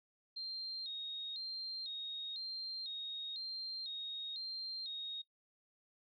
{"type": "tone with vibrato", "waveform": "sine", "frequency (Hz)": 3951, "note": "B7", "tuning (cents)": 0, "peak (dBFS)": -40, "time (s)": [0.36, 5.22], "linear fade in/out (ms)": 10, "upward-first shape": "square", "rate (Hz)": 1, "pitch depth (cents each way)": 94, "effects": ["noise-tail reverb RT60 0.1 s tail -19 dB re dry", "MP3 64 kbps"]}